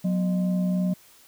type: tone with frequency modulation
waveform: sine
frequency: 183 Hz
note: F#3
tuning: 19 cents flat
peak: -21 dBFS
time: 0.04-0.94 s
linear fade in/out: 10 ms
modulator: 429 Hz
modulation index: 0.4
effects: white hiss -54 dBFS RMS until 1.27 s